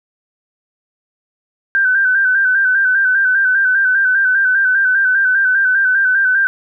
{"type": "tone with vibrato", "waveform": "sine", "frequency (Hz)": 1547, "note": "G6", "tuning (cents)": -23, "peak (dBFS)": -10, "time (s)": [1.75, 6.47], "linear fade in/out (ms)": 0, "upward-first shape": "square", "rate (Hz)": 5, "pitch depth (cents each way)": 44, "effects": []}